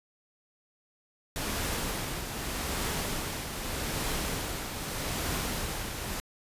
pink noise with tremolo, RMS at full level -31 dBFS, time 1.36-6.2 s, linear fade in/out 0 ms, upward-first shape triangle, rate 0.82 Hz, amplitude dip 50%, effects resampled to 32000 Hz

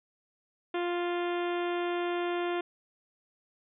harmonic tone with a mistuned harmonic, 350 Hz, F4, 4 cents sharp, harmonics 1 / 2 / 3 / 4 / 5 / 6 / 7 / 8 / 9 / 10, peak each -30 / -36 / -40 / -42 / -44 / -46 / -47 / -48 / -49 / -50 dBFS, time 0.74-2.61 s, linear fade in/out 5 ms, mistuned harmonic 8, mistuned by -20 cents, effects none

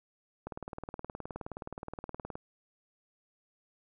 click train, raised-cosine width 1 ms, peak -25 dBFS, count 37, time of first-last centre 0.47-2.355 s, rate 19.1 Hz, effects none

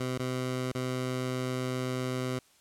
15% pulse tone with dropouts, 127.8 Hz, C3, 40 cents flat, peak -24 dBFS, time 0-2.39 s, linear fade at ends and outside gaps 5 ms, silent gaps 0.18-0.194 / 0.72-0.749 s, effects white hiss -63 dBFS RMS until 2.6 s + low-pass 11000 Hz 12 dB/octave

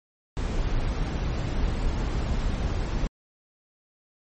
brown noise, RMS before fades -26 dBFS, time 0.37-3.07 s, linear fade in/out 0 ms, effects MP3 32 kbps

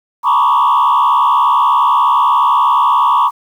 sine tone with frequency modulation, 1044 Hz, C6, 4 cents flat, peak -6 dBFS, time 0.23-3.31 s, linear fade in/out 50 ms, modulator 68.4 Hz, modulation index 1.9, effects tanh soft clip ceiling -6 dBFS + 7-bit

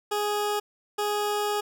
20% pulse tone bursts at uneven times, 415.3 Hz, G#4, in tune, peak -20 dBFS, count 2, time 0.11-0.6 / 0.98-1.61 s, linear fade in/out 10 ms, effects none

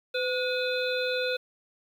harmonic tone with a mistuned harmonic, 506 Hz, B4, 42 cents sharp, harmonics 1 / 3 / 5 / 7 / 8, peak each -28 / -33 / -35 / -36 / -37 dBFS, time 0.14-1.37 s, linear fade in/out 10 ms, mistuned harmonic 3, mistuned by -75 cents, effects 9-bit

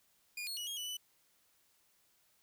sawtooth tone with pitch steps, 2431 / 4327 / 2921 / 3259 / 2967 / 2984 Hz, D#7 / C#8 / F#7 / G#7 / F#7 / F#7, -41 / -43 / -23 / -33 / +4 / +14 cents, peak -36 dBFS, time 0.37-0.97 s, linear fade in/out 5 ms, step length 100 ms, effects white hiss -72 dBFS RMS until 2.42 s

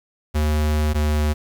square tone pair in turn, 75.9 / 75.38 Hz, D#2 / D2, -42 / +46 cents, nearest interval unison, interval 12 cents, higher first, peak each -18 dBFS, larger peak neither, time 0.34-0.94 / 0.94-1.34 s, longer first, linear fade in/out 20 ms, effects 8-bit

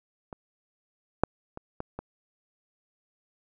clicks, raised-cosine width 1 ms, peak -25 / -6 / -24 / -19 / -21 dBFS, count 5, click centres 0.328 / 1.236 / 1.574 / 1.804 / 1.99 s, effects none

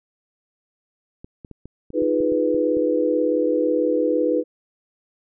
clicks, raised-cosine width 3 ms, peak -25 dBFS, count 10, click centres 1.245 / 1.448 / 1.513 / 1.656 / 1.904 / 2.021 / 2.205 / 2.321 / 2.546 / 2.77 s
sine chord, F half-diminished seventh, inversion third, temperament equal, 311.1 / 349.2 / 415.3 / 493.9 Hz, Eb4 / F4 / Ab4 / Cb5, 0 / 0 / 0 / 0 cents, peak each -22 / -26 / -26 / -20 dBFS, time 1.93-4.44 s, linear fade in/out 50 ms
effects none

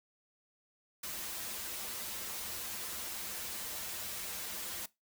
white noise with comb filter, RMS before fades -41 dBFS, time 1.03-4.86 s, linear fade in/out 5 ms, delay 7.2 ms, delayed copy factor -0.8, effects noise-tail reverb RT60 0.2 s tail -20 dB re dry

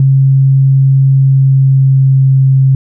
sine tone with pitch glide, 135.1 to 133.78 Hz, C#3 to C3, -44 to +39 cents, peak -4 dBFS, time 0-2.75 s, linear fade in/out 2 ms, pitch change -17 cents, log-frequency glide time 1.08-2.4 s, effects none

